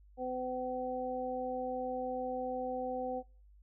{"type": "harmonic tone", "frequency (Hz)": 253.9, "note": "B3", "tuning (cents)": 48, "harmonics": [1, 2, 3], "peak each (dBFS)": [-42, -37, -39], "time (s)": [0.17, 3.23], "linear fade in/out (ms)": 50, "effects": ["noise-tail reverb RT60 0.4 s tail -23 dB re dry", "added 50 Hz sine -57 dBFS peak until 3.62 s"]}